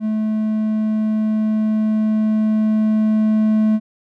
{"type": "tone with level ramp", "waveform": "triangle", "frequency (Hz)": 216.4, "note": "A3", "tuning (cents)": -29, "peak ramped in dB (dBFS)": [-15, -10], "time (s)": [0, 3.8], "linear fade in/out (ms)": 50, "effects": []}